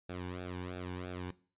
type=tone with flanger; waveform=sawtooth; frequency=90.3 Hz; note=F#2; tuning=42 cents flat; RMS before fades=-41 dBFS; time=0.09-1.31 s; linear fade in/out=5 ms; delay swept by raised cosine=0.98 to 1.58 ms; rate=3 Hz; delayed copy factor=-0.85; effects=noise-tail reverb RT60 0.4 s tail -19 dB re dry + resampled to 8000 Hz